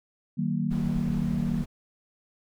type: chord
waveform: sine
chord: D# minor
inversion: none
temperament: equal with one note detuned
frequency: 155.56 / 189.54 / 233.1 Hz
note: D#3 / F#3 / A#3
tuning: 0 / +42 / 0 cents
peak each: -29 dBFS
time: 0.37-1.64 s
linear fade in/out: 20 ms
type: noise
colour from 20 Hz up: brown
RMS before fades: -36 dBFS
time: 0.7-1.66 s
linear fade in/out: 20 ms
effects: none